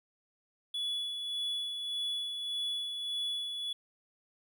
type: tone with tremolo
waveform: triangle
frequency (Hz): 3412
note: G#7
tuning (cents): +46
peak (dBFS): -30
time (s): 0.74-3.73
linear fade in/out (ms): 5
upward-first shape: sine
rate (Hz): 1.7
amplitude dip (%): 40
effects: 12-bit